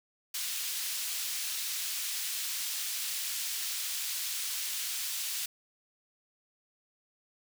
pink high-pass noise, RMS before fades -35 dBFS, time 0.34-5.46 s, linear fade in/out 5 ms, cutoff 3400 Hz, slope 12 dB/octave, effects none

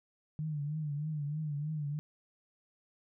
sine tone with vibrato, 150 Hz, D3, 37 cents sharp, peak -33 dBFS, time 0.39-1.99 s, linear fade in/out 0 ms, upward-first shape triangle, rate 3.2 Hz, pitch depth 94 cents each way, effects none

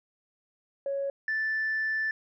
sine tone pair in turn, 554.4 / 1760.1 Hz, C#5 / A6, 0 / 0 cents, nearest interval octave + minor sixth, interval 2000 cents, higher second, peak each -27 / -25 dBFS, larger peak second, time 0.86-1.1 / 1.28-2.11 s, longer second, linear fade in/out 2 ms, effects tanh soft clip ceiling -23 dBFS

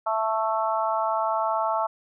harmonic tone, 220.6 Hz, A3, 5 cents sharp, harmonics 3 / 4 / 5 / 6, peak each -27 / -26 / -29 / -30 dBFS, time 0.06-1.87 s, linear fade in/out 10 ms, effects none

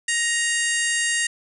harmonic tone, 937 Hz, A#5, 9 cents sharp, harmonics 2 / 3 / 4 / 5 / 6 / 7 / 8 / 9 / 10, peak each -23 / -28 / -35 / -34 / -39 / -30 / -28 / -33 / -30 dBFS, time 0.08-1.27 s, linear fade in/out 5 ms, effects none

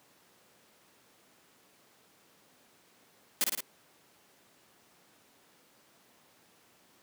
white noise with echo, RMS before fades -27 dBFS, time 3.41-3.44 s, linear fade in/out 0 ms, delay 55 ms, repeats 3, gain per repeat -3 dB, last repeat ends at 3.605 s, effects pink hiss -63 dBFS RMS until 7.02 s + high-pass 200 Hz 12 dB/octave

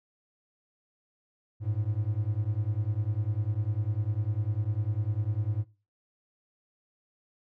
triangle beating tone pair, 100.9 / 110.9 Hz, G#2 / A2, -49 / +14 cents, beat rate 10 Hz, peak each -28 dBFS, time 1.6-5.65 s, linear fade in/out 50 ms, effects noise-tail reverb RT60 0.3 s tail -19 dB re dry

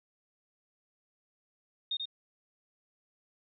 sine tone with echo, 3689 Hz, A#7, 19 cents flat, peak -30 dBFS, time 1.91-1.97 s, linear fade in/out 5 ms, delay 86 ms, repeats 1, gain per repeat -4 dB, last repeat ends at 2.056 s, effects none

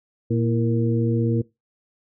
harmonic tone with a mistuned harmonic, 116.54 Hz, A#2, in tune, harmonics 1 / 2 / 3 / 4, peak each -21 / -24 / -26 / -27 dBFS, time 0.3-1.42 s, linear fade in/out 10 ms, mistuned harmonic 3, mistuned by -78 cents, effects noise-tail reverb RT60 0.2 s tail -20 dB re dry

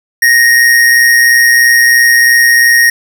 square tone with amplitude modulation, 1864.7 Hz, A#6, in tune, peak -3 dBFS, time 0.22-2.9 s, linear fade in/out 5 ms, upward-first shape sine, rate 123 Hz, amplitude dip 40%, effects none

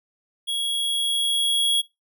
square tone with level ramp, 3322 Hz, G#7, in tune, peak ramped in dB -24 to -18 dBFS, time 0.47-1.82 s, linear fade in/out 20 ms, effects noise-tail reverb RT60 0.2 s tail -20 dB re dry

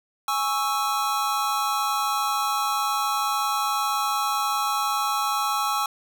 square chord, C# minor, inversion second, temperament equal, 830.6 / 1108.7 / 1318.5 Hz, G#5 / C#6 / E6, 0 / 0 / 0 cents, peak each -28 / -28 / -27 dBFS, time 0.28-5.86 s, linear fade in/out 2 ms, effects none

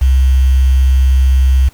sine tone with quantisation, 65.41 Hz, C2, in tune, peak -6 dBFS, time 0.01-1.69 s, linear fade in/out 10 ms, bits 5, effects pink hiss -46 dBFS RMS until 1.73 s

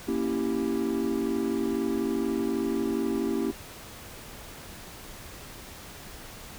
triangle chord, A# diminished seventh, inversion none, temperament equal, 233.1 / 277.2 / 329.6 / 392 Hz, A#3 / C#4 / E4 / G4, 0 / 0 / 0 / 0 cents, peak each -29 dBFS, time 0.07-3.52 s, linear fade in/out 20 ms, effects pink hiss -44 dBFS RMS until 6.58 s

